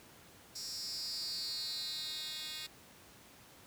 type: tone with high-pass filter sweep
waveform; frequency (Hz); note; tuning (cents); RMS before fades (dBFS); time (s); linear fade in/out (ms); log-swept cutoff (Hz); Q
10% pulse; 310.5; D#4; -3; -41; 0.55-2.67; 10; 5700 to 3200; 6.9
effects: pink hiss -58 dBFS RMS until 3.66 s + high-pass 80 Hz 12 dB/octave